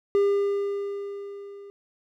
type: tone with level ramp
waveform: triangle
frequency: 401.6 Hz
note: G4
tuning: 42 cents sharp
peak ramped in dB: -15 to -39 dBFS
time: 0.15-1.7 s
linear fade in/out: 0 ms
effects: none